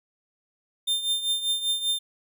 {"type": "tone with tremolo", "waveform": "45% pulse", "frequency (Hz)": 3600, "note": "A7", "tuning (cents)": 39, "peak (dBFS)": -21, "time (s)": [0.87, 1.99], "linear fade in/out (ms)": 10, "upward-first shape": "triangle", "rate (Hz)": 5.1, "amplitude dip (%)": 75, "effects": []}